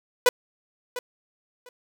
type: tone with echo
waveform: sawtooth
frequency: 493.9 Hz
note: B4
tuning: in tune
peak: -10 dBFS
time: 0.26-0.29 s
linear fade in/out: 2 ms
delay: 700 ms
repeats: 2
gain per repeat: -15 dB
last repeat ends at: 1.69 s
effects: none